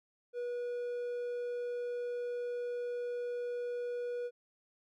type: tone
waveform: triangle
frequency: 485.1 Hz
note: B4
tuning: 31 cents flat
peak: -33 dBFS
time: 0.33-4.31 s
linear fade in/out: 50 ms
effects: none